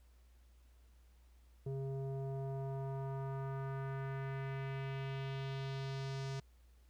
square tone with low-pass filter sweep, 135.4 Hz, C#3, 40 cents flat, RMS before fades -41 dBFS, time 1.66-6.4 s, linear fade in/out 5 ms, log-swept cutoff 440 to 5900 Hz, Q 1.7, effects added 60 Hz sine -61 dBFS peak until 6.89 s + pink hiss -75 dBFS RMS until 6.89 s

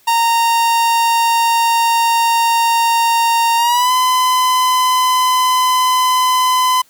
45% pulse tone with pitch glide, 925 to 1014.6 Hz, A#5 to B5, -14 to +46 cents, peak -11 dBFS, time 0.07-6.82 s, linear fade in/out 10 ms, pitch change +160 cents, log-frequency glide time 3.57-3.92 s, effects white hiss -52 dBFS RMS until 6.89 s

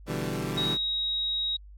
20% pulse chord, E minor seventh, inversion second, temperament equal, 123.47 / 146.83 / 164.81 / 196 Hz, B2 / D3 / E3 / G3, 0 / 0 / 0 / 0 cents, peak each -30 dBFS, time 0.06-0.78 s, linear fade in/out 50 ms
sine tone, 3800 Hz, A#7, 33 cents sharp, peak -26 dBFS, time 0.57-1.57 s, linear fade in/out 10 ms
effects added 50 Hz sine -45 dBFS peak until 1.77 s + AAC 64 kbps

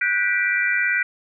sine chord, G major seventh, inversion third, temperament just, 1470 / 1568 / 1960 / 2352 Hz, F#6 / G6 / B6 / D7, -12 / 0 / -14 / +2 cents, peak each -23 / -26 / -22 / -24 dBFS, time 0.01-1.03 s, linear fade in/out 5 ms, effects none

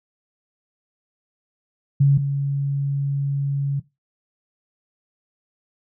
sine tone pair in turn, 140 / 140 Hz, C#3 / C#3, +18 / +18 cents, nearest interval unison, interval 0 cents, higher neither, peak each -11 / -19 dBFS, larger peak first, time 2-2.18 / 2.18-3.8 s, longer second, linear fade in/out 10 ms, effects noise-tail reverb RT60 0.2 s tail -17 dB re dry

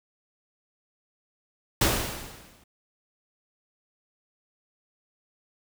pink noise with exponential decay, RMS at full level -20 dBFS, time 1.81-2.64 s, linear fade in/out 5 ms, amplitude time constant 180 ms, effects none

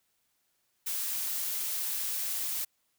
blue noise, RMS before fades -33 dBFS, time 0.86-2.65 s, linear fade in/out 10 ms, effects white hiss -75 dBFS RMS until 2.98 s

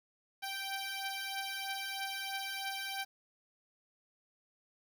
10% pulse beating tone pair, 779 / 782.1 Hz, G5 / G5, -11 / -4 cents, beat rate 3.1 Hz, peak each -34 / -31 dBFS, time 0.42-3.05 s, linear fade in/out 20 ms, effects 11-bit

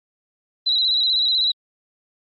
sine tone with vibrato, 3951 Hz, B7, in tune, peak -16 dBFS, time 0.66-1.52 s, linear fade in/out 10 ms, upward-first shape square, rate 16 Hz, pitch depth 41 cents each way, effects Opus 48 kbps

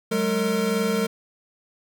square tone cluster, 188.5 / 211.3 / 455.8 Hz, F#3 / G#3 / A#4, +32 / +30 / -39 cents, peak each -28 / -26 / -25 dBFS, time 0.11-1.07 s, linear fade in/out 10 ms, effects none

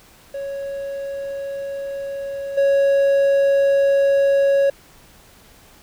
triangle tone with level steps, 554.4 Hz, C#5, in tune, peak -23 / -11 dBFS, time 0.34-4.7 s, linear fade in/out 5 ms, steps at 2.57 s, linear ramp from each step 10 ms, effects pink hiss -49 dBFS RMS until 5.82 s

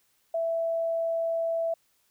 sine tone, 662 Hz, E5, 7 cents sharp, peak -25 dBFS, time 0.34-1.74 s, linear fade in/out 5 ms, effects white hiss -69 dBFS RMS until 2.1 s

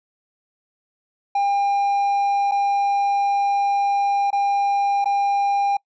triangle tone with dropouts, 802 Hz, G5, 39 cents sharp, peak -15 dBFS, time 1.35-5.77 s, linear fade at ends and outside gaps 5 ms, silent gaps 2.513-2.518 / 4.305-4.328 / 5.044-5.056 s, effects noise-tail reverb RT60 0.1 s tail -26 dB re dry + resampled to 16000 Hz

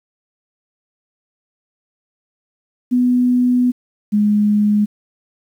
sine tone pair in turn, 247.9 / 208.5 Hz, B3 / G#3, +7 / +7 cents, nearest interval minor third, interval 300 cents, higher first, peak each -11 dBFS, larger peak neither, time 2.91-3.72 / 4.12-4.86 s, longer first, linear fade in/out 20 ms, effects 8-bit

